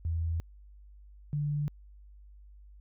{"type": "tone pair in turn", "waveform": "sine", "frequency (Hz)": [82.41, 146.84], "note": ["E2", "D3"], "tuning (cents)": [0, 0], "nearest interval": "minor seventh", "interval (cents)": 1000, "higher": "second", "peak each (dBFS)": -28, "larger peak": "neither", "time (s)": [[0.05, 0.4], [1.33, 1.68]], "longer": "neither", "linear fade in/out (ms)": 0, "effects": ["added 50 Hz sine -50 dBFS peak until 2.8 s"]}